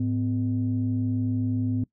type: tone pair together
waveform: sine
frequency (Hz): 106.75 / 253.9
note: G#2 / B3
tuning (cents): +48 / +48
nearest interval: octave + minor third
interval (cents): 1500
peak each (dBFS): -25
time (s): 0-1.84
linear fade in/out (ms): 5
effects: noise-tail reverb RT60 0.1 s tail -21 dB re dry + tanh soft clip ceiling -16 dBFS